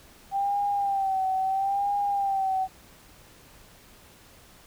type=tone with vibrato; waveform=sine; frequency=784 Hz; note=G5; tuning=in tune; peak=-23 dBFS; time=0.31-2.68 s; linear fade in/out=50 ms; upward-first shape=sine; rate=0.75 Hz; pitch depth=59 cents each way; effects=pink hiss -53 dBFS RMS until 4.66 s